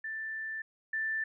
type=tone pair in turn; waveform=sine; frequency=1769 / 1769 Hz; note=A6 / A6; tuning=+9 / +9 cents; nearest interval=unison; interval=0 cents; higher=neither; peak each=-35 / -30 dBFS; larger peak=second; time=0.04-0.62 / 0.93-1.24 s; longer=first; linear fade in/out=5 ms; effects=none